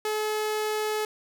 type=tone; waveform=sawtooth; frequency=428.1 Hz; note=A4; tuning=47 cents flat; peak=-22 dBFS; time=0.05-1.05 s; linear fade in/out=2 ms; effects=none